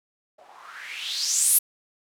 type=noise with low-pass filter sweep; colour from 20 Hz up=violet; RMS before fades=-26 dBFS; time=0.38-1.59 s; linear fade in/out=10 ms; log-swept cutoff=600 to 12000 Hz; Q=4.8; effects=none